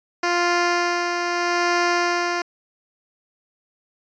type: tone with tremolo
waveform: 10% pulse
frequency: 349.2 Hz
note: F4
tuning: in tune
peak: -9 dBFS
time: 0.23-2.42 s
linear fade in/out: 5 ms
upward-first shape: sine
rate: 0.79 Hz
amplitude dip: 40%
effects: resampled to 16000 Hz